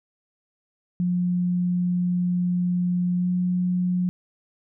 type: tone with pitch glide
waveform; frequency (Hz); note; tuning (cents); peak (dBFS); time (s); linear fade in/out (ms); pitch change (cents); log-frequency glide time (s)
sine; 178.1 to 179.96; F3 to F#3; +34 to -48; -20; 1-4.09; 0; +18; 3.17-3.28
effects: none